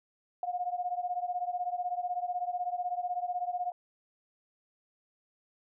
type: beating tone pair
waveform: sine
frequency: 711 / 727 Hz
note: F5 / F#5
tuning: +31 / -31 cents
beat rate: 16 Hz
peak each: -33 / -35 dBFS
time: 0.43-3.72 s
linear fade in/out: 2 ms
effects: none